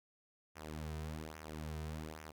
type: tone with flanger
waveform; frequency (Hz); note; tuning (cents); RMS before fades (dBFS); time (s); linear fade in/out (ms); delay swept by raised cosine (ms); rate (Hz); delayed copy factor
sawtooth; 77.78; D#2; 0; -45; 0.55-2.32; 20; 0.23 to 3.63; 1.2; -0.75
effects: none